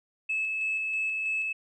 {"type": "tone with tremolo", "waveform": "sine", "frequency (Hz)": 2602, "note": "E7", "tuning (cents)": -23, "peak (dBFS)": -25, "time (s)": [0.29, 1.53], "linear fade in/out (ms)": 10, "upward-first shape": "square", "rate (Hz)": 3.1, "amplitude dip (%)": 25, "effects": ["tanh soft clip ceiling -22 dBFS"]}